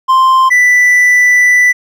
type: tone pair in turn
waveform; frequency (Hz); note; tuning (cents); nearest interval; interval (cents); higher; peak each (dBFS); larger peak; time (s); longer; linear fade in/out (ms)
triangle; 1046.5 / 1979.8; C6 / B6; 0 / +4; major seventh; 1104; second; -3; neither; 0.08-0.5 / 0.5-1.73; second; 20
effects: none